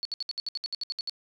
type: tone bursts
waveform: sine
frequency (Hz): 4435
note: C#8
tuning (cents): 0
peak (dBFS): -29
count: 13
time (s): 0.03-1.096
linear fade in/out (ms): 0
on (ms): 22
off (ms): 65
effects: none